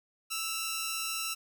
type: tone pair together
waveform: 10% pulse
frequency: 1318.6 / 2794 Hz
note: E6 / F7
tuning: 0 / 0 cents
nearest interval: octave + minor second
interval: 1300 cents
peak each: -27 dBFS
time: 0.3-1.35 s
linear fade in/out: 20 ms
effects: none